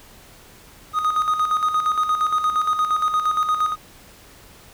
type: tone with tremolo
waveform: triangle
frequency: 1244.5 Hz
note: D#6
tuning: in tune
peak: -14 dBFS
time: 0.93-3.76 s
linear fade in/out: 50 ms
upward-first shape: square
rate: 8.6 Hz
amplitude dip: 55%
effects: pink hiss -47 dBFS RMS until 4.73 s